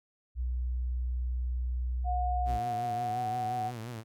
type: tone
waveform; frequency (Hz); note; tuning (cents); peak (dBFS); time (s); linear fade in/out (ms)
sine; 61.74; B1; 0; -29; 0.35-2.6; 50
type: tone with pitch glide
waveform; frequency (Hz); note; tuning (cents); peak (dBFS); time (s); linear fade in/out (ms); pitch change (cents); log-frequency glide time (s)
sine; 722 to 744; F#5 to F#5; -43 to +9; -30; 2.04-3.72; 50; +52; 3-3.2
type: tone with vibrato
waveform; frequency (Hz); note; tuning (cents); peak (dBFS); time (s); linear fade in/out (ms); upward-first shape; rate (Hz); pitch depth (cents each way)
sawtooth; 116.54; A#2; 0; -34; 2.45-4.04; 50; triangle; 5.7; 130
effects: Opus 48 kbps